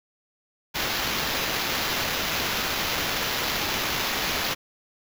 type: noise with sample-and-hold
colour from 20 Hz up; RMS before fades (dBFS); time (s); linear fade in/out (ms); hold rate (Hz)
blue; -27; 0.74-4.55; 20; 8820
effects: none